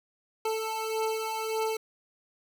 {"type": "beating tone pair", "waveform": "25% pulse", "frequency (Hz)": [440, 441.7], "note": ["A4", "A4"], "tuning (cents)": [0, 7], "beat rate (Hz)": 1.7, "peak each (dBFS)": [-30, -27], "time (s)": [0.45, 1.77], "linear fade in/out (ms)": 5, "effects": []}